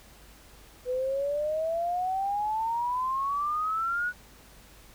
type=exponential sweep; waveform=sine; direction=up; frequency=493.9 to 1480 Hz; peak=-26 dBFS; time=0.85-4.13 s; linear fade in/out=50 ms; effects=added 50 Hz sine -56 dBFS peak until 4.94 s + pink hiss -54 dBFS RMS until 4.94 s